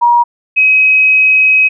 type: tone pair in turn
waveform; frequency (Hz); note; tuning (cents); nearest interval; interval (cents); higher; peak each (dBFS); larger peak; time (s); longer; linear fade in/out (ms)
sine; 953 / 2539; A#5 / D#7; +38 / +34; octave + perfect fourth; 1696; second; -5; neither; 0.01-0.24 / 0.56-1.69; second; 20
effects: none